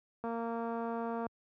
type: click train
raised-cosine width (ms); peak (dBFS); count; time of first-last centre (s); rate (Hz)
1; -25; 238; 0.24-1.266; 231
effects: high-pass 80 Hz 12 dB/octave

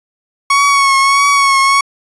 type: tone with vibrato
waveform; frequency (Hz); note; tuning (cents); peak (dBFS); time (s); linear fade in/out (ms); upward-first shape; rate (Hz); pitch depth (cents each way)
30% pulse; 1108.7; C#6; 0; -5; 0.5-1.81; 5; triangle; 1.6; 40
effects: resampled to 22050 Hz

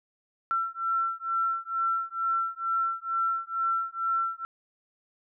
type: beating tone pair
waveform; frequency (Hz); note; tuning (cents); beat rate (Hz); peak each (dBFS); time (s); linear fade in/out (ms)
sine; 1347 / 1349.2; E6 / E6; +37 / +40; 2.2; -29; 0.51-4.45; 0
effects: none

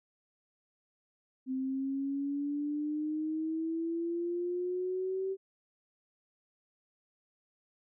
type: exponential sweep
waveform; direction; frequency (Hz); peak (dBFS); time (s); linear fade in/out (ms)
sine; up; 259.2 to 386.8; -31; 1.46-5.37; 50
effects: none

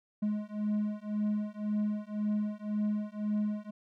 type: beating tone pair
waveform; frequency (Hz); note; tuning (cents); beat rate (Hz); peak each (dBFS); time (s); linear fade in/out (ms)
triangle; 209.2 / 211.1; G#3 / G#3; +13 / +29; 1.9; -31; 0.22-3.71; 10
effects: none

